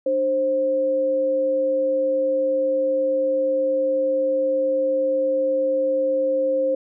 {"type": "tone pair together", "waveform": "sine", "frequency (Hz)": [298.6, 529], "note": ["D4", "C5"], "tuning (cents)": [29, 19], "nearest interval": "minor seventh", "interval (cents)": 990, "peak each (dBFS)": [-29, -18], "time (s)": [0.06, 6.75], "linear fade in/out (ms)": 5, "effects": []}